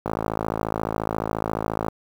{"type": "click train", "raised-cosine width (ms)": 1, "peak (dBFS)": -10, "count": 100, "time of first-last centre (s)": [0.06, 1.883], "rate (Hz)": 54.3, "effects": ["high-pass 60 Hz 12 dB/octave", "7-bit"]}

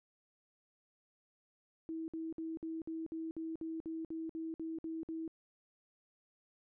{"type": "tone bursts", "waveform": "sine", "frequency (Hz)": 323.7, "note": "E4", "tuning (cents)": -31, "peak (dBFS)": -38, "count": 14, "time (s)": [1.89, 5.278], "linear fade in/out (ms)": 0, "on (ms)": 190, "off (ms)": 56, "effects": []}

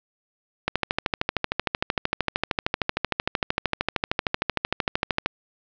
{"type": "click train", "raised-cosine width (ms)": 0.3, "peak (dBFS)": -5, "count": 61, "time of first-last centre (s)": [0.68, 5.26], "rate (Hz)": 13.1, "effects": ["low-pass 5000 Hz 12 dB/octave"]}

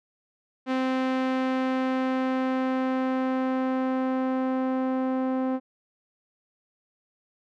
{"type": "tone with low-pass filter sweep", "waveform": "sawtooth", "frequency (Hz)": 260, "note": "C4", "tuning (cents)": -11, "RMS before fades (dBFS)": -26, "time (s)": [0.66, 5.6], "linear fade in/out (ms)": 50, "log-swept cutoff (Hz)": [2900, 920], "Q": 0.71, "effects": []}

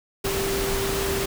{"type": "tone in noise", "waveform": "sine", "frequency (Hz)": 392, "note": "G4", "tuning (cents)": 0, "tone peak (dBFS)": -26, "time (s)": [0.24, 1.26], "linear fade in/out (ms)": 10, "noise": "pink", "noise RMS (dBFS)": -27, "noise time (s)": [0.24, 1.26], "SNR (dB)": -2, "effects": []}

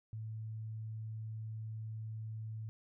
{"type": "tone", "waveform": "sine", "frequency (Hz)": 110, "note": "A2", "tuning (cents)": 0, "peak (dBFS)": -40, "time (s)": [0.13, 2.69], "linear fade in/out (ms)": 0, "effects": []}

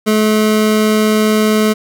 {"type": "tone", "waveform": "25% pulse", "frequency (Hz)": 215.1, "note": "A3", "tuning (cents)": -39, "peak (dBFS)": -6, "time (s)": [0.06, 1.74], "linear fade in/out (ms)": 20, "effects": []}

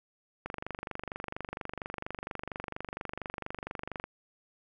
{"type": "click train", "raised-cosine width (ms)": 0.5, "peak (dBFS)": -21, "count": 88, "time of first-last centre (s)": [0.46, 4.04], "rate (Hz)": 24.3, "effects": []}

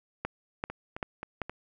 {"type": "two click trains", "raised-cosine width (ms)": 0.5, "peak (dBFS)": [-22, -16], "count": [4, 4], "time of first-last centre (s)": [[0.7, 1.496], [0.25, 1.417]], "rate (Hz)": [3.77, 2.57], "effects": []}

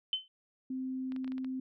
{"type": "tone with exponential decay", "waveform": "sine", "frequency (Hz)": 3061, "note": "G7", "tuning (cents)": -42, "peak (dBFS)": -25, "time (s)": [0.13, 0.28], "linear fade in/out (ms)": 1, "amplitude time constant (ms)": 31}
{"type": "tone", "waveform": "sine", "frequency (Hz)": 260, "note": "C4", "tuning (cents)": -11, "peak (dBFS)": -34, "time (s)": [0.7, 1.6], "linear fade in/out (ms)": 5}
{"type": "clicks", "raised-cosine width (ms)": 0.3, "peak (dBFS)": -34, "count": 7, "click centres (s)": [1.121, 1.163, 1.245, 1.278, 1.32, 1.381, 1.446]}
{"effects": []}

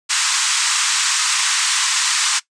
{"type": "band-pass noise", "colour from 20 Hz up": "white", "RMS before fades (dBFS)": -18, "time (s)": [0.09, 2.4], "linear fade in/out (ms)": 20, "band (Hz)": [950, 8700], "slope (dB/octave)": 48, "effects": ["noise-tail reverb RT60 0.1 s tail -18 dB re dry", "resampled to 22050 Hz"]}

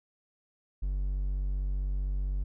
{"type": "tone", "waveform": "triangle", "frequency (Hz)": 47.79, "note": "G1", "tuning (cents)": -43, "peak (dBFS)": -26, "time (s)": [0.82, 2.44], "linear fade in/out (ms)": 10, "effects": []}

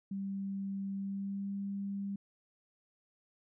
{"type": "tone with pitch glide", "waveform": "sine", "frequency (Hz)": [196, 198.62], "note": ["G3", "G3"], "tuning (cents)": [0, 23], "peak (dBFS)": -35, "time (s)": [0.11, 2.16], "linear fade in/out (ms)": 5, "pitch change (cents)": 23, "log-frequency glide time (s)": [0.95, 1.54], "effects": []}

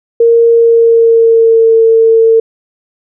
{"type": "tone with pitch glide", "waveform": "sine", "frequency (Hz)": [464.1, 451.4], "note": ["A#4", "A4"], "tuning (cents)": [-8, 44], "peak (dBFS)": -3, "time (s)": [0.2, 2.4], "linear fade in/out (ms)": 5, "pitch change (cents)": -48, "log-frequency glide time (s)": [0.5, 1.75], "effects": []}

